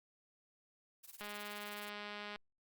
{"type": "noise with tremolo", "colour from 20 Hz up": "blue", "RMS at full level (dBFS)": -50, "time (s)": [1.03, 1.9], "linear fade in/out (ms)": 20, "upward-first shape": "triangle", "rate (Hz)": 19, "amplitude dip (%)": 95}
{"type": "click train", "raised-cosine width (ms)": 0.3, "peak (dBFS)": -30, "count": 239, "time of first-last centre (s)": [1.21, 2.36], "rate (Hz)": 207}
{"effects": ["Opus 48 kbps"]}